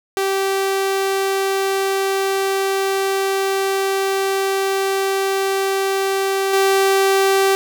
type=tone with level steps; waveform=sawtooth; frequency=388.6 Hz; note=G4; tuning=15 cents flat; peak=-13 / -9 dBFS; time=0.17-7.55 s; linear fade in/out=0 ms; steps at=6.53 s; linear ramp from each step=5 ms; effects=none